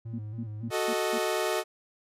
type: tone with vibrato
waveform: triangle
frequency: 110 Hz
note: A2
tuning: in tune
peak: -33 dBFS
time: 0.05-0.71 s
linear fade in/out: 10 ms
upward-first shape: square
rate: 3.6 Hz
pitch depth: 58 cents each way
type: tone bursts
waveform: sine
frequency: 233.1 Hz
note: A#3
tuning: in tune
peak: -32 dBFS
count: 5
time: 0.13-1.185 s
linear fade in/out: 10 ms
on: 59 ms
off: 190 ms
type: chord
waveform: sawtooth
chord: D# diminished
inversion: first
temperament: equal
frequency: 370 / 440 / 622.3 Hz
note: F#4 / A4 / D#5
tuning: 0 / 0 / 0 cents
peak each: -27 dBFS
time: 0.7-1.64 s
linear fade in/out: 50 ms
effects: resampled to 32000 Hz